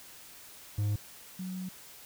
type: tone pair in turn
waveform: triangle / sine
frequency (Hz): 103.83 / 185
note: G#2 / F#3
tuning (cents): 0 / 0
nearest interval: minor seventh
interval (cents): 1000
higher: second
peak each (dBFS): -25 / -35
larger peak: first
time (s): 0.78-0.96 / 1.39-1.69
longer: second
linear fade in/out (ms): 5
effects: white hiss -51 dBFS RMS until 2.05 s